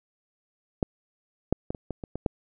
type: clicks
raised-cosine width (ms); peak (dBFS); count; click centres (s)
2; -10 / -8 / -16 / -24 / -18 / -22 / -19 / -10; 8; 0.828 / 1.526 / 1.705 / 1.748 / 1.907 / 2.038 / 2.156 / 2.262
effects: none